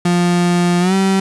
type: tone with pitch glide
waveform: 35% pulse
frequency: 175.5 to 192.49 Hz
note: F3 to G3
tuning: +9 to -31 cents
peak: -10 dBFS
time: 0.05-1.2 s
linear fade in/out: 5 ms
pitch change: +160 cents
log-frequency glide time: 0.8-0.94 s
effects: resampled to 24000 Hz + 7-bit